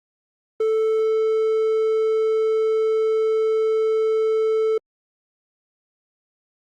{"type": "tone", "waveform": "triangle", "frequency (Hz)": 440, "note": "A4", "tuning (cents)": 0, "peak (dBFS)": -15, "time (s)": [0.6, 4.78], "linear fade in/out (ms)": 5, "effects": ["Opus 24 kbps"]}